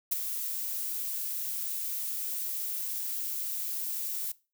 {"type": "noise with ADSR envelope", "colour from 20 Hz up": "violet", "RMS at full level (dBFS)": -25, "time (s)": [0.11, 4.32], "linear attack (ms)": 14, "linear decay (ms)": 16, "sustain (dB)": -9, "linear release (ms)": 5, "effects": ["noise-tail reverb RT60 0.3 s tail -20 dB re dry"]}